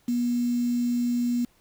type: tone with quantisation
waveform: sine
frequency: 241.7 Hz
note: B3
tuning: 37 cents flat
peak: -22 dBFS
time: 0.08-1.45 s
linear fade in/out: 5 ms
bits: 7
effects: pink hiss -63 dBFS RMS until 1.6 s